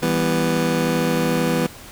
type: chord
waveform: 25% pulse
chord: E minor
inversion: none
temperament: just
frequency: 164.81 / 197.78 / 247.2 Hz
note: E3 / G3 / B3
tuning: 0 / +16 / +2 cents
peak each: -18 / -22 / -18 dBFS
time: 0.02-1.67 s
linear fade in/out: 10 ms
effects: pink hiss -40 dBFS RMS until 1.91 s